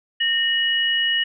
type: tone pair together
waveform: sine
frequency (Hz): 1835.1 / 2913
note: A#6 / F#7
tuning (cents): -28 / -28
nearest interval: minor sixth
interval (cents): 800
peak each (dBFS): -22 / -19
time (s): 0.2-1.24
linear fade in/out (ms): 10
effects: none